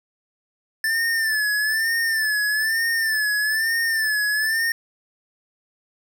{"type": "tone with vibrato", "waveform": "square", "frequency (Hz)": 1760, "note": "A6", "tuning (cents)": 0, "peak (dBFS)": -20, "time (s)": [0.84, 4.72], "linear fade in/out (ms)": 2, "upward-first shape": "sine", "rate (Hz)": 1.1, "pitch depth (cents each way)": 74, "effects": []}